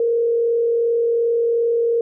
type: tone with frequency modulation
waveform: sine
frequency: 466.2 Hz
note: A#4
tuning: in tune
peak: -15 dBFS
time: 0-2.01 s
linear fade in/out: 2 ms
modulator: 42.7 Hz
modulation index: 0.3
effects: none